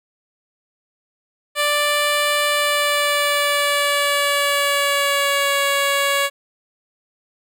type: tone with pitch glide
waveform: 10% pulse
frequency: 587.3 to 560.5 Hz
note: D5 to C#5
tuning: 0 to +19 cents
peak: -8 dBFS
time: 1.55-6.3 s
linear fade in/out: 50 ms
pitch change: -81 cents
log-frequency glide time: 2.48-5.62 s
effects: none